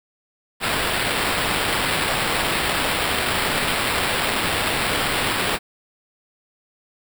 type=noise with sample-and-hold; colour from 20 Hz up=white; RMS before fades=-22 dBFS; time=0.6-5.59 s; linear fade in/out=50 ms; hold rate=6300 Hz; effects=none